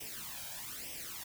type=noise with flanger; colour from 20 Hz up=white; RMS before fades=-44 dBFS; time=0-1.24 s; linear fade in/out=10 ms; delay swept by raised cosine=0.35 to 1.31 ms; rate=1.1 Hz; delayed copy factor=+0.75; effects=none